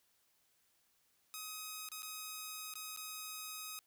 5% pulse tone with dropouts, 1262 Hz, D#6, 24 cents sharp, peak -32 dBFS, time 1.34-3.79 s, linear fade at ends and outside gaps 0 ms, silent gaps 1.888-1.917 / 2.022-2.03 / 2.738-2.755 / 2.963-2.973 s, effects white hiss -75 dBFS RMS until 3.86 s

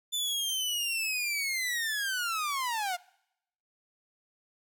sawtooth linear sweep, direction down, 3532 to 690 Hz, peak -26 dBFS, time 0.12-2.97 s, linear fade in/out 20 ms, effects noise-tail reverb RT60 0.8 s tail -23 dB re dry

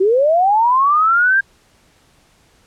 sine linear sweep, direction up, 362.3 to 1614 Hz, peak -10 dBFS, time 0-1.41 s, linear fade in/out 10 ms, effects pink hiss -54 dBFS RMS until 2.66 s + low-pass 10000 Hz 12 dB/octave

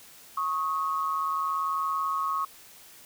sine tone pair together, 1100 / 1260.8 Hz, C#6 / D#6, -14 / +23 cents, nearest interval major second, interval 237 cents, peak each -27 / -31 dBFS, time 0.37-2.45 s, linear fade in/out 5 ms, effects white hiss -51 dBFS RMS until 3.05 s

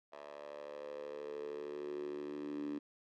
10% pulse tone with high-pass filter sweep, 73.1 Hz, D2, 7 cents flat, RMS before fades -44 dBFS, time 0.12-2.79 s, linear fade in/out 10 ms, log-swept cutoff 670 to 280 Hz, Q 7.2, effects low-pass 4000 Hz 12 dB/octave

